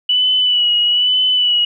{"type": "tone with vibrato", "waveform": "sine", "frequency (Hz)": 2958, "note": "F#7", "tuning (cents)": -1, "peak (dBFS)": -11, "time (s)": [0.09, 1.65], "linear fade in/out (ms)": 5, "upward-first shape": "sine", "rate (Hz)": 1.1, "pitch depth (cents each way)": 36, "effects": []}